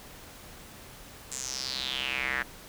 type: tone with band-pass filter sweep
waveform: square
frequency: 65.41 Hz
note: C2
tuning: in tune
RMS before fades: -33 dBFS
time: 1.31-2.43 s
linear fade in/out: 10 ms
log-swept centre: 7700 to 1700 Hz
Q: 5.1
effects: pink hiss -48 dBFS RMS until 2.68 s